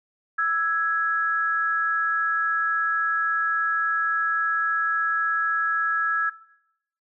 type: tone pair together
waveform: sine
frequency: 1322 / 1665.6 Hz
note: E6 / G#6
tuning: +5 / +5 cents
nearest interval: major third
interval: 400 cents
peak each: -23 / -23 dBFS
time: 0.38-6.3 s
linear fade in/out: 10 ms
effects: noise-tail reverb RT60 0.8 s tail -19 dB re dry